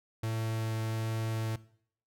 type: tone with vibrato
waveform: 45% pulse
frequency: 111.5 Hz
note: A2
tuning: 23 cents sharp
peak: -31 dBFS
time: 0.23-1.56 s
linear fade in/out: 5 ms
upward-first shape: triangle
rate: 1.3 Hz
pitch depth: 10 cents each way
effects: noise-tail reverb RT60 0.6 s tail -19 dB re dry